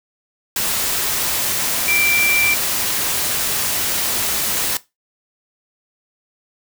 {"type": "tone in noise", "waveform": "sine", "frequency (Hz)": 2349, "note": "D7", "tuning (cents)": 0, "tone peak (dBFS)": -16, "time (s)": [1.88, 2.54], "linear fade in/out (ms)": 2, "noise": "white", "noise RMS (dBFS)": -20, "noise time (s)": [0.56, 4.77], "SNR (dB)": 1, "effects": ["noise-tail reverb RT60 0.2 s tail -17 dB re dry"]}